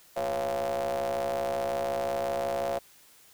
40% pulse ring-modulated tone, 65.5 Hz, C2, 2 cents sharp, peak -24 dBFS, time 0.16-2.79 s, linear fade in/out 10 ms, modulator 616 Hz, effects white hiss -57 dBFS RMS until 3.33 s

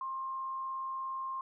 sine tone with frequency modulation, 1061 Hz, C6, 24 cents sharp, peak -35 dBFS, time 0.01-1.41 s, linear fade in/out 2 ms, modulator 83.1 Hz, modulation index 0.22, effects none

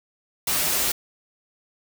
white noise with comb filter, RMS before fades -23 dBFS, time 0.47-0.92 s, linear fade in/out 5 ms, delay 9 ms, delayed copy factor -0.85, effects none

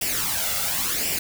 white noise with flanger, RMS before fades -25 dBFS, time 0.01-1.19 s, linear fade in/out 5 ms, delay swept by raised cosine 0.38 to 1.48 ms, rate 0.93 Hz, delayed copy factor +0.65, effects none

